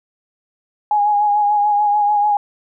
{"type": "tone with vibrato", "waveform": "sine", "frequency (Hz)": 829, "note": "G#5", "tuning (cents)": -3, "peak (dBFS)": -12, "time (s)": [0.91, 2.37], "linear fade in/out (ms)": 2, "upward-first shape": "sine", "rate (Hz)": 6.8, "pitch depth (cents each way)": 30, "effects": []}